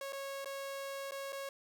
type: tone with dropouts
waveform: sawtooth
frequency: 550 Hz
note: C#5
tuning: 14 cents flat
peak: -36 dBFS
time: 0.01-1.49 s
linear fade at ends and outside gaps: 2 ms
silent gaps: 0.124-0.13 / 0.446-0.457 / 1.11-1.119 / 1.323-1.328 s
effects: none